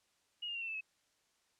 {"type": "tone with pitch steps", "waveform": "sine", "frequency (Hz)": [2878, 2816, 2754, 2695, 2636, 2579], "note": ["F#7", "F7", "F7", "E7", "E7", "E7"], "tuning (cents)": [-49, 14, -25, 38, -1, -39], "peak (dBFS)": -38, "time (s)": [0.42, 0.81], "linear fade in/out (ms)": 10, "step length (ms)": 65, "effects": ["white hiss -75 dBFS RMS until 1.59 s", "low-pass 8000 Hz 12 dB/octave"]}